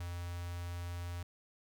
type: tone with notch filter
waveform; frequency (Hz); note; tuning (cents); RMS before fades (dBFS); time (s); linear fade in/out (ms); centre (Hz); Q
square; 87.31; F2; 0; -41; 0-1.23; 5; 330; 0.7
effects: none